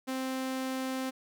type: tone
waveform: sawtooth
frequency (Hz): 261.6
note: C4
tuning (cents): 0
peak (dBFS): -28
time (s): 0.07-1.11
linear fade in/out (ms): 20
effects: none